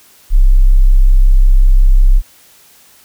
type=tone; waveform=sine; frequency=32.73 Hz; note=C1; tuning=1 cent sharp; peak=-3 dBFS; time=0.3-2.22 s; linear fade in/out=50 ms; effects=white hiss -45 dBFS RMS until 3.04 s